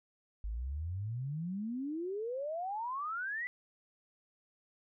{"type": "exponential sweep", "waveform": "sine", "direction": "up", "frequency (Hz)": [50, 2017], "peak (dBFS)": -35, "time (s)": [0.44, 3.47], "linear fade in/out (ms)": 0, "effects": []}